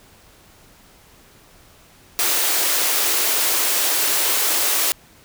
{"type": "high-pass noise", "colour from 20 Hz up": "white", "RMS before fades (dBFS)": -19, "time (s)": [2.19, 4.92], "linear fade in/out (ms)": 0, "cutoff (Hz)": 290, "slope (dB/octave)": 48, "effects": ["pink hiss -50 dBFS RMS until 5.24 s"]}